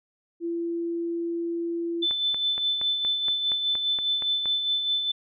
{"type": "tone", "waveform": "sine", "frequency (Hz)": 338.5, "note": "E4", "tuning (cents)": 46, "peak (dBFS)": -26, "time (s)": [0.4, 2.07], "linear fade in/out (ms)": 50}
{"type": "tone with tremolo", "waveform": "sine", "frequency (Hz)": 3520, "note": "A7", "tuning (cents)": 0, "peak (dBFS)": -21, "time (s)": [2.02, 5.12], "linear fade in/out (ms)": 10, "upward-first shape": "sine", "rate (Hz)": 4.9, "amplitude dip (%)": 45}
{"type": "click train", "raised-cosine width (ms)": 0.5, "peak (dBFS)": -23, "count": 11, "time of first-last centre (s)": [2.11, 4.457], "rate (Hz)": 4.26}
{"effects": []}